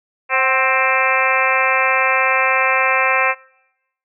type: harmonic tone with a mistuned harmonic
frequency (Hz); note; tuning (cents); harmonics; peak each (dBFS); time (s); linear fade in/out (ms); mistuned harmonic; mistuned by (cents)
263.3; C4; +11; 2 / 3 / 4 / 5 / 6 / 7 / 8 / 9 / 10; -23 / -23 / -20 / -23 / -24 / -22 / -23 / -20 / -22; 0.29-3.35; 50; 3; -51
effects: noise-tail reverb RT60 0.9 s tail -25 dB re dry